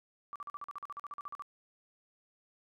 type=tone bursts; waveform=sine; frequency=1161 Hz; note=D6; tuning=20 cents flat; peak=-39 dBFS; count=16; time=0.33-1.422 s; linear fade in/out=0 ms; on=27 ms; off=44 ms; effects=none